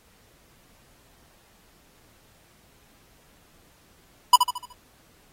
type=tone with echo; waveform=square; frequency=987.8 Hz; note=B5; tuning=in tune; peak=-9 dBFS; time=4.33-4.36 s; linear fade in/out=5 ms; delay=74 ms; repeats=5; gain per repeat=-7 dB; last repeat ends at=4.73 s; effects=pink hiss -59 dBFS RMS until 5.32 s + AAC 48 kbps